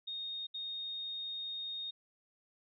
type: tone bursts at uneven times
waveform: sine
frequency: 3705 Hz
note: A#7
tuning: 11 cents flat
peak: -38 dBFS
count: 2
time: 0.07-0.47 / 0.54-1.91 s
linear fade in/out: 10 ms
effects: none